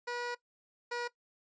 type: tone pair in turn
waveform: 15% pulse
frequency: 483.9 / 481.1 Hz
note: B4 / B4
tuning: -35 / -45 cents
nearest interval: unison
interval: 10 cents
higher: first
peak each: -29 / -28 dBFS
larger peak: second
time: 0.07-0.35 / 0.91-1.08 s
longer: first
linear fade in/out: 10 ms
effects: noise-tail reverb RT60 0.1 s tail -19 dB re dry + resampled to 16000 Hz